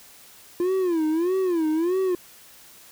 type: tone with vibrato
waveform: triangle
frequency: 343.4 Hz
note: F4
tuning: 29 cents flat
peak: -18 dBFS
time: 0.6-2.15 s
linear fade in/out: 2 ms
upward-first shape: sine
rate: 1.6 Hz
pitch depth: 180 cents each way
effects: white hiss -49 dBFS RMS until 2.91 s